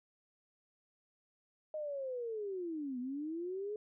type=linear two-way sweep; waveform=sine; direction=down then up; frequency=624 to 242.6 to 428.1 Hz; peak=-37 dBFS; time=1.74-3.76 s; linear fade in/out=2 ms; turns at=2.99 s; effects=none